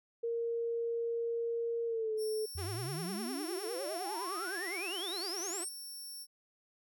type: tone with pitch glide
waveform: sine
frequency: 465.1 to 434 Hz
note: A#4 to A4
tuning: -4 to -24 cents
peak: -32 dBFS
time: 0.23-2.46 s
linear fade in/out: 10 ms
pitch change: -120 cents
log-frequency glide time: 1.86-2.13 s
type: tone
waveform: 15% pulse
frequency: 5450 Hz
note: F8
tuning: 43 cents flat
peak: -38 dBFS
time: 2.17-6.27 s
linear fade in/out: 50 ms
type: exponential sweep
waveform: sine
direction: up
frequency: 82.41 to 8980 Hz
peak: -38 dBFS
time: 2.55-5.69 s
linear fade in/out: 5 ms
type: tone with vibrato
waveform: sawtooth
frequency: 369 Hz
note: F#4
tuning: 5 cents flat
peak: -37 dBFS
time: 2.57-5.65 s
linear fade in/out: 20 ms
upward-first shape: triangle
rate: 9.8 Hz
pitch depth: 220 cents each way
effects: none